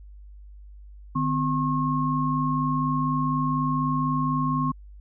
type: tone cluster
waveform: sine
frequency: 151 / 255.1 / 1080 Hz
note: D3 / C4 / C#6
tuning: +48 / -44 / -45 cents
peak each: -26 dBFS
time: 1.15-4.72 s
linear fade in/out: 10 ms
effects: added 50 Hz sine -42 dBFS peak until 5 s